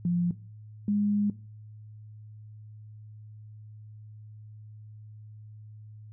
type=tone pair in turn; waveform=sine; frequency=174.61 / 205.8 Hz; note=F3 / G#3; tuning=0 / -16 cents; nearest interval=minor third; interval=284 cents; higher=second; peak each=-23 dBFS; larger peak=neither; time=0.05-0.31 / 0.88-1.3 s; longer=second; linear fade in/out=2 ms; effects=noise-tail reverb RT60 0.4 s tail -18 dB re dry + added 107 Hz sine -44 dBFS peak until 6.12 s